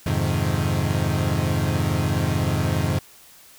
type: chord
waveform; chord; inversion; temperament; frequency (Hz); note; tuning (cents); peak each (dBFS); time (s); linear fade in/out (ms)
35% pulse; F minor seventh; none; equal; 87.31 / 103.83 / 130.81 / 155.56; F2 / Ab2 / C3 / Eb3; 0 / 0 / 0 / 0; -24; 0.06-2.99; 5
effects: white hiss -49 dBFS RMS until 3.58 s